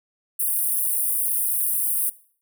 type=high-pass noise; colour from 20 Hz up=pink; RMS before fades=-23 dBFS; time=0.39-2.1 s; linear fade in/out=10 ms; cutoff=9100 Hz; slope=96 dB/octave; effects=noise-tail reverb RT60 0.5 s tail -19 dB re dry